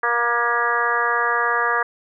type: harmonic tone with a mistuned harmonic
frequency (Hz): 237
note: A#3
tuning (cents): +29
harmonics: 2 / 3 / 4 / 5 / 6 / 7 / 8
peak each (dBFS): -27 / -28 / -26 / -22 / -28 / -22 / -28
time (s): 0.03-1.83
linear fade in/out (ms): 5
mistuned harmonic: 8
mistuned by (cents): +24
effects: none